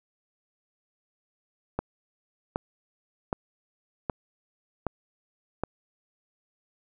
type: click train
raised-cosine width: 1 ms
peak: -13 dBFS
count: 6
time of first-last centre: 1.79-5.636 s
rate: 1.3 Hz
effects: none